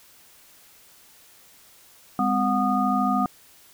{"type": "tone cluster", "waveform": "sine", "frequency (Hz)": [203.1, 256.3, 731, 1230], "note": ["G#3", "C4", "F#5", "D#6"], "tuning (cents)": [-38, -36, -21, -20], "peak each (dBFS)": -25, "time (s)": [2.19, 3.26], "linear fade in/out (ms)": 2, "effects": ["white hiss -53 dBFS RMS until 3.73 s"]}